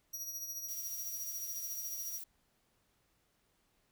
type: tone with tremolo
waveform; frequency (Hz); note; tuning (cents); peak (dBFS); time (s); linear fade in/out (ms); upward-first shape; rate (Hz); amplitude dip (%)
sawtooth; 5760; F#8; -47; -35; 0.13-2.19; 10; triangle; 14; 60
type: noise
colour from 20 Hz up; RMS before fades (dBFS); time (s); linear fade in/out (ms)
violet; -46; 0.68-2.24; 5
effects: pink hiss -75 dBFS RMS until 3.91 s